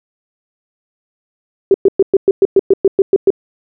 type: tone bursts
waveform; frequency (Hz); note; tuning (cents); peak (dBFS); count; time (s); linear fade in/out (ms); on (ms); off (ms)
sine; 389.2; G4; -12; -4; 12; 1.71-3.304; 2; 32; 110
effects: none